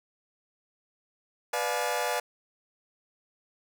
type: chord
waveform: sawtooth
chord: B diminished seventh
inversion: none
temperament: just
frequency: 493.9 / 592.7 / 711.2 / 853.4 Hz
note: B4 / D5 / F5 / Ab5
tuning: 0 / +16 / +31 / +47 cents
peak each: -29 dBFS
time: 1.53-2.2 s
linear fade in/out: 5 ms
effects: none